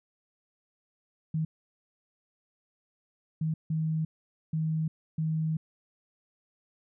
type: tone bursts at uneven times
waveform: sine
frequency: 158.4 Hz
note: D#3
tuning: 31 cents sharp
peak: -26 dBFS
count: 5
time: 1.34-1.45 / 3.41-3.54 / 3.7-4.05 / 4.53-4.88 / 5.18-5.57 s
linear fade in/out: 5 ms
effects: none